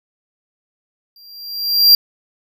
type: tone with exponential growth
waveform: square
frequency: 4749 Hz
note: D8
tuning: 18 cents sharp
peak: -4 dBFS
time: 1.16-1.95 s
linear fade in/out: 2 ms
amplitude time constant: 170 ms
effects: none